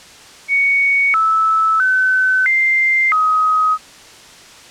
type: tone with pitch steps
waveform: sine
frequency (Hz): 2231 / 1308 / 1519 / 2093 / 1262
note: C#7 / E6 / F#6 / C7 / D#6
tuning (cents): +11 / -14 / +45 / 0 / +24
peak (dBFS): -11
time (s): 0.48-3.78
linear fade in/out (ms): 50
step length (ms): 660
effects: white hiss -40 dBFS RMS until 4.7 s + low-pass 7000 Hz 12 dB/octave